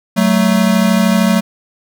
square tone pair together, 187.7 / 220.8 Hz, F#3 / A3, +25 / +6 cents, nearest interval minor third, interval 281 cents, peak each -13 dBFS, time 0.16-1.41 s, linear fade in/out 20 ms, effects none

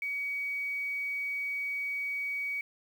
sine tone with quantisation, 2260 Hz, C#7, 33 cents sharp, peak -31 dBFS, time 0.02-2.61 s, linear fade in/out 2 ms, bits 9, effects none

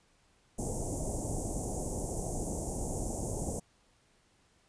pink band-stop noise, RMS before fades -35 dBFS, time 0.58-3.6 s, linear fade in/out 10 ms, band 810 to 6500 Hz, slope 48 dB/octave, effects pink hiss -68 dBFS RMS until 4.68 s + resampled to 22050 Hz

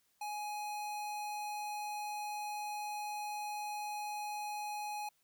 square tone, 836 Hz, G#5, 11 cents sharp, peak -39 dBFS, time 0.21-5.09 s, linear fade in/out 5 ms, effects white hiss -75 dBFS RMS until 5.23 s

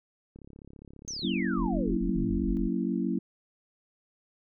click train, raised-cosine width 3 ms, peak -35 dBFS, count 56, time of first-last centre 0.36-1.94 s, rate 34.8 Hz
sine exponential sweep, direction down, 6480 to 40.2 Hz, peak -34 dBFS, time 1.08-2.57 s, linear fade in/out 0 ms
sine chord, F# dominant seventh, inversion none, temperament just, 185 / 231.2 / 277.5 / 333 Hz, F#3 / A#3 / C#4 / E4, 0 / -14 / +2 / +18 cents, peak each -31 / -31 / -33 / -33 dBFS, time 1.23-3.19 s, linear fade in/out 5 ms
sine tone bursts, 41.36 Hz, E1, 7 cents sharp, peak -31 dBFS, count 8, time 1.57-2.688 s, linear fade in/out 20 ms, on 110 ms, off 34 ms
effects none

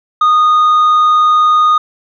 sine tone with tanh clipping, 1234 Hz, D#6, 15 cents flat, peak -7 dBFS, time 0.21-1.78 s, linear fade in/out 5 ms, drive 3 dB, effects none

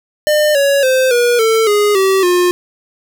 square tone with pitch steps, 603 / 559.4 / 518.9 / 481.4 / 446.6 / 414.2 / 384.3 / 356.5 Hz, D5 / C#5 / C5 / B4 / A4 / G#4 / G4 / F4, +46 / +16 / -14 / -44 / +26 / -5 / -34 / +36 cents, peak -10 dBFS, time 0.27-2.51 s, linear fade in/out 0 ms, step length 280 ms, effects none

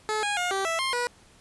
15% pulse tone with pitch steps, 430 / 822 / 714 / 388.5 / 659 / 1060 / 486 Hz, A4 / G#5 / F5 / G4 / E5 / C6 / B4, -40 / -18 / +38 / -16 / -1 / +22 / -28 cents, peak -19 dBFS, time 0.09-1.07 s, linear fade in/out 0 ms, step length 140 ms, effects pink hiss -56 dBFS RMS until 1.4 s + resampled to 24000 Hz

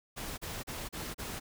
pink noise bursts, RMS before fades -40 dBFS, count 5, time 0.16-1.4 s, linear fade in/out 20 ms, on 220 ms, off 35 ms, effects none

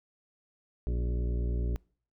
harmonic tone with a mistuned harmonic, 59.5 Hz, A#1, 36 cents sharp, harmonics 1 / 2 / 3 / 4 / 5 / 6 / 7 / 9 / 10, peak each -28 / -38 / -42 / -47 / -46 / -45 / -45 / -58 / -55 dBFS, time 0.87-1.76 s, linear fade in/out 0 ms, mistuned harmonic 5, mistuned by -59 cents, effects noise-tail reverb RT60 0.5 s tail -26 dB re dry

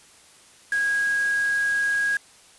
sine tone in noise, 1644 Hz, G#6, 18 cents flat, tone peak -20 dBFS, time 0.72-2.17 s, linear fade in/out 2 ms, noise white, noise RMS -38 dBFS, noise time 0.72-2.17 s, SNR +15 dB, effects white hiss -52 dBFS RMS until 2.58 s + resampled to 24000 Hz

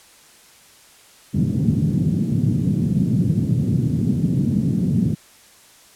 white band-pass noise, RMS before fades -19 dBFS, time 1.33-5.15 s, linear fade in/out 20 ms, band 110 to 210 Hz, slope 24 dB/octave, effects white hiss -49 dBFS RMS until 5.95 s + low-pass 11000 Hz 12 dB/octave

